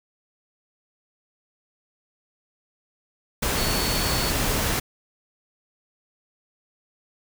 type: tone in noise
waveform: sine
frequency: 4435 Hz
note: C#8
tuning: in tune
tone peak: -30 dBFS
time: 3.57-4.31 s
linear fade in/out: 10 ms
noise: pink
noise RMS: -24 dBFS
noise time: 3.42-4.8 s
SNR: -9 dB
effects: none